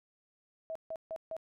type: tone bursts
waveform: sine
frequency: 646 Hz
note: E5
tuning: 35 cents flat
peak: -36 dBFS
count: 4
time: 0.7-1.366 s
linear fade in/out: 0 ms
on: 54 ms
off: 150 ms
effects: none